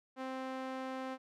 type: tone with band-pass filter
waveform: sawtooth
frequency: 261.6 Hz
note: C4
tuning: in tune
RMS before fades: -41 dBFS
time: 0.16-1.18 s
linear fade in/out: 50 ms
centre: 830 Hz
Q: 0.59
effects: none